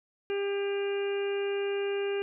harmonic tone, 400 Hz, G4, 35 cents sharp, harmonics 1 / 2 / 3 / 4 / 5 / 6 / 7, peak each -28 / -44 / -48 / -43 / -50 / -43 / -43 dBFS, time 0.3-2.22 s, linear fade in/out 0 ms, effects none

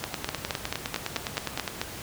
two click trains, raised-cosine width 0.2 ms, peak -10 / -11 dBFS, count 8 / 17, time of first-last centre 0.29-1.815 / 0.04-1.678 s, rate 4.59 / 9.77 Hz, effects pink hiss -39 dBFS RMS until 2.02 s + high-pass 60 Hz 12 dB/octave

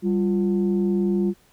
sine tone pair together, 195.98 / 349.2 Hz, G3 / F4, 0 / 0 cents, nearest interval minor seventh, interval 1000 cents, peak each -19 / -22 dBFS, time 0.02-1.34 s, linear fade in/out 50 ms, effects tanh soft clip ceiling -13 dBFS + pink hiss -58 dBFS RMS until 1.52 s

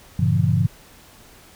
sine chord, G diminished seventh, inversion none, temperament just, 98 / 117.6 / 141.12 / 169.34 Hz, G2 / Bb2 / Db3 / Fb3, 0 / +16 / +31 / +47 cents, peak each -21 dBFS, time 0.19-0.67 s, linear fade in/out 5 ms, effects pink hiss -48 dBFS RMS until 1.55 s

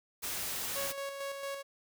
white noise, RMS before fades -37 dBFS, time 0.22-0.93 s, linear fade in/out 20 ms
sawtooth tone with tremolo, 554.4 Hz, C#5, in tune, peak -32 dBFS, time 0.75-1.63 s, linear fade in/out 20 ms, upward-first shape square, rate 4.4 Hz, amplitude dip 40%
effects none

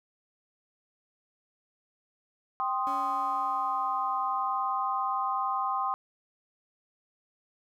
sine chord, C minor, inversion second, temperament equal, 784 / 1046.5 / 1244.5 Hz, G5 / C6 / Eb6, 0 / 0 / 0 cents, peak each -32 / -30 / -32 dBFS, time 2.6-5.94 s, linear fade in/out 0 ms
30% pulse tone with exponential decay, 280.1 Hz, C#4, 18 cents sharp, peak -37 dBFS, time 2.87-5.54 s, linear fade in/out 0 ms, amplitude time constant 580 ms
effects none

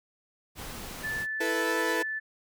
pink noise, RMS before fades -40 dBFS, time 0.55-1.27 s, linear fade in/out 50 ms
sine tone, 1750 Hz, A6, 10 cents flat, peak -30 dBFS, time 1.03-2.2 s, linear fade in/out 20 ms
sawtooth chord, E suspended fourth, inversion none, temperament equal, 329.6 / 440 / 493.9 Hz, E4 / A4 / B4, 0 / 0 / 0 cents, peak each -28 dBFS, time 1.4-2.03 s, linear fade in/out 10 ms
effects none

